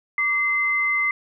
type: tone pair together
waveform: sine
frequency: 1158.9 / 2065 Hz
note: D6 / C7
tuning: -23 / -23 cents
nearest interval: minor seventh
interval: 1000 cents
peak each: -28 / -19 dBFS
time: 0.18-1.11 s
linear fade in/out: 2 ms
effects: none